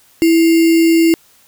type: tone with sample-and-hold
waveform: sine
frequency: 329.6 Hz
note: E4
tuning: in tune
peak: -7 dBFS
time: 0.22-1.14 s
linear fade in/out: 0 ms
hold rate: 2450 Hz
effects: white hiss -50 dBFS RMS until 1.47 s